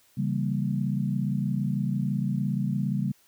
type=chord; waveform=sine; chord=C# diminished seventh; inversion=none; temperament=equal; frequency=138.59 / 164.81 / 196 / 233.1 Hz; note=C#3 / E3 / G3 / Bb3; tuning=0 / 0 / 0 / 0 cents; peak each=-28 / -34 / -28 / -33 dBFS; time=0.17-3.12 s; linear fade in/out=10 ms; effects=white hiss -62 dBFS RMS until 3.27 s